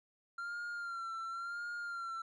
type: tone with vibrato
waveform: triangle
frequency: 1380 Hz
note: F6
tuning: 21 cents flat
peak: -37 dBFS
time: 0.38-2.22 s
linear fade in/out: 5 ms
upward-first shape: sine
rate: 0.94 Hz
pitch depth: 49 cents each way
effects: resampled to 22050 Hz